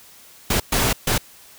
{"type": "noise bursts at uneven times", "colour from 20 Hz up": "pink", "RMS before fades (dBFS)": -19, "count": 3, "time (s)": [[0.5, 0.6], [0.72, 0.93], [1.07, 1.18]], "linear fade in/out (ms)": 5, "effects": ["white hiss -47 dBFS RMS until 1.58 s"]}